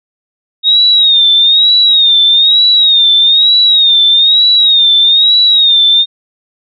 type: tone with vibrato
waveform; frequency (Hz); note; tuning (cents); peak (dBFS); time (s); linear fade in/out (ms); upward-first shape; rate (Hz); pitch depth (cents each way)
sine; 3729; A#7; 0; -4; 0.63-6.06; 50; sine; 1.1; 91
effects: none